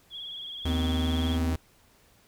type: tone with vibrato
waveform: sine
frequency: 3322 Hz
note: G#7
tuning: in tune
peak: -36 dBFS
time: 0.1-1.39 s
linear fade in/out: 50 ms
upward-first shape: triangle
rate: 19 Hz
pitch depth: 70 cents each way
type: tone with pitch glide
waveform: 45% pulse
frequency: 78.2 to 79.38 Hz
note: D#2 to D#2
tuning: +9 to +35 cents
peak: -26 dBFS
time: 0.65-1.56 s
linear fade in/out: 5 ms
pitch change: +26 cents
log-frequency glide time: 1.06-1.33 s
type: tone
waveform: triangle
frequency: 255.2 Hz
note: C4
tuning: 43 cents flat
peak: -27 dBFS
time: 0.67-1.53 s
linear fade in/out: 0 ms
effects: pink hiss -61 dBFS RMS until 2.27 s